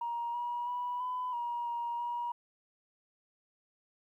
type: tone with pitch steps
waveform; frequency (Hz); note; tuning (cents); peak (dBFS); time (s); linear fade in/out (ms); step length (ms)
sine; 943 / 961 / 979 / 1002 / 953 / 946 / 956; A#5 / B5 / B5 / B5 / A#5 / A#5 / A#5; +20 / -48 / -15 / +25 / +38 / +25 / +43; -32; 0.01-2.32; 5; 330
effects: tanh soft clip ceiling -28 dBFS + 12-bit